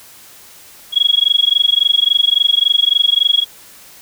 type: tone with amplitude modulation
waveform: sine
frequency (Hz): 3322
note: G#7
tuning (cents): 0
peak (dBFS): -6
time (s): 0.92-3.46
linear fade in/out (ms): 50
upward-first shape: sine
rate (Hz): 23.6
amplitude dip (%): 100
effects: white hiss -41 dBFS RMS until 4.01 s